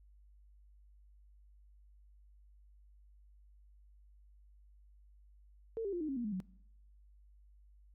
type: tone with pitch steps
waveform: sine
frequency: 451.2 / 397.4 / 349.9 / 308.2 / 271.4 / 239 / 210.5 / 185.37 Hz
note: A4 / G4 / F4 / D#4 / C#4 / A#3 / G#3 / F#3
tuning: +44 / +24 / +3 / -16 / -36 / +43 / +24 / +3 cents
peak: -35 dBFS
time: 5.77-6.402 s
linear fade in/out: 0 ms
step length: 79 ms
effects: noise-tail reverb RT60 0.8 s tail -23 dB re dry + added 50 Hz sine -59 dBFS peak until 7.94 s